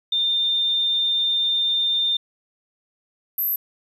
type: tone pair in turn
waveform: sine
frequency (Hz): 3608 / 12174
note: A7 / F#9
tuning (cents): +43 / +48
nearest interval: octave + major sixth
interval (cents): 2105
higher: second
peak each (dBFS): -18 / -20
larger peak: first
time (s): 0.12-2.17 / 3.38-3.56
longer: first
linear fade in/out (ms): 5
effects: 9-bit